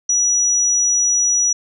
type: tone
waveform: sine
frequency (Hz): 5850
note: F#8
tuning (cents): -21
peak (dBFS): -13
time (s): 0.09-1.53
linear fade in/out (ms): 5
effects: none